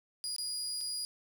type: tone with dropouts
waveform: 30% pulse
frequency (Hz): 4885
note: D#8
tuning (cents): -33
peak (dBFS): -32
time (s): 0.24-1.05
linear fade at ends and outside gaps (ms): 0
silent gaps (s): 0.363-0.383 / 0.807-0.811
effects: 10-bit